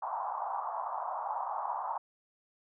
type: band-pass noise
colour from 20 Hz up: pink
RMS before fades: -36 dBFS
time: 0.02-1.98 s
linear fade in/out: 5 ms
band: 730 to 1100 Hz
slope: 48 dB/octave
effects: none